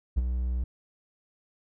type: tone with ADSR envelope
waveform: triangle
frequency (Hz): 61.74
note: B1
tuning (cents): 0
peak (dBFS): -17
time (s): 0.16-0.64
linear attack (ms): 20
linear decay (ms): 27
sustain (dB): -7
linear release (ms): 3
effects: none